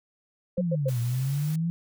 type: tone bursts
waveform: sine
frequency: 523.3 Hz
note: C5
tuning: in tune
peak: -25 dBFS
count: 3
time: 0.57-0.897 s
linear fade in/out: 10 ms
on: 43 ms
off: 99 ms
type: exponential two-way sweep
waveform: sine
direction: down then up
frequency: 190 to 116.54 to 172.3 Hz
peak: -24 dBFS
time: 0.58-1.7 s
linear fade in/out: 0 ms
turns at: 1 s
type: noise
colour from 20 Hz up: white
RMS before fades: -44 dBFS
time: 0.88-1.56 s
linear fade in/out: 5 ms
effects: none